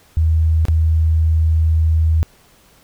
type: tone with dropouts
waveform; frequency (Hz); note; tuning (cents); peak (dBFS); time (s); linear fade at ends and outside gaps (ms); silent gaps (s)
sine; 80; D#2; +49; -11; 0.17-2.23; 0; 0.653-0.684
effects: pink hiss -51 dBFS RMS until 2.83 s